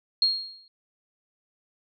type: tone with exponential decay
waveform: sine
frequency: 4260 Hz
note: C8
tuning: 30 cents sharp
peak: -16 dBFS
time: 0.22-0.68 s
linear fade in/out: 2 ms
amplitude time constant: 100 ms
effects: none